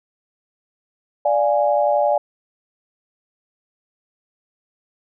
sine chord, D diminished, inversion none, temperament equal, 587.3 / 698.5 / 830.6 Hz, D5 / F5 / Ab5, 0 / 0 / 0 cents, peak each -17 / -21 / -20 dBFS, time 1.25-2.18 s, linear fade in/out 5 ms, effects none

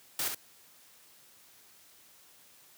white noise with echo, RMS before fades -32 dBFS, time 0.19-0.28 s, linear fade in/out 2 ms, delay 67 ms, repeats 1, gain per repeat -5 dB, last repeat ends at 0.347 s, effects white hiss -59 dBFS RMS until 2.77 s + high-pass 80 Hz 12 dB/octave

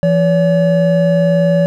triangle tone pair together, 169.46 / 570 Hz, E3 / C#5, +48 / +48 cents, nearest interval octave + major sixth, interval 2100 cents, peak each -10 dBFS, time 0.03-1.66 s, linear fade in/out 0 ms, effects none

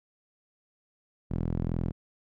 sawtooth tone with band-pass filter, 41.96 Hz, E1, 31 cents sharp, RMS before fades -30 dBFS, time 1.3-1.92 s, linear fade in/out 20 ms, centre 170 Hz, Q 0.91, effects none

